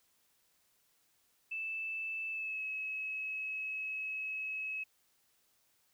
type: tone with pitch glide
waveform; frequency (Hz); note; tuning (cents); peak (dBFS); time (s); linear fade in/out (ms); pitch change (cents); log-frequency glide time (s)
sine; 2637 to 2572; E7 to E7; 0 to -43; -36; 1.51-4.84; 10; -43; 2.3-2.63
effects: white hiss -73 dBFS RMS until 5.93 s